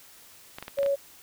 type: clicks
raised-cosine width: 0.3 ms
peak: -21 dBFS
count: 6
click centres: 0.585 / 0.626 / 0.681 / 0.787 / 0.831 / 0.862 s
type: tone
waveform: sine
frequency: 558 Hz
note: C#5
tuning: 11 cents sharp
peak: -22 dBFS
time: 0.77-0.96 s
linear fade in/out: 20 ms
effects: white hiss -52 dBFS RMS until 1.22 s